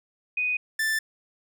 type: tone pair in turn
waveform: sine / 45% pulse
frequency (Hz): 2489 / 1765.6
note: D#7 / A6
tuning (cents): 0 / +5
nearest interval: tritone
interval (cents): 595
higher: first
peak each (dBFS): -23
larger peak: neither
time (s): 0.37-0.57 / 0.79-0.99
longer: neither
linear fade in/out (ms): 5
effects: none